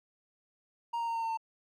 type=tone with pitch steps; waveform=triangle; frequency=936 / 928.5 / 921 / 913.6 / 906.2 / 898.9 Hz; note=A#5 / A#5 / A#5 / A#5 / A#5 / A5; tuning=+7 / -7 / -21 / -35 / -49 / +37 cents; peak=-29 dBFS; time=0.93-1.374 s; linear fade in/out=10 ms; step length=74 ms; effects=none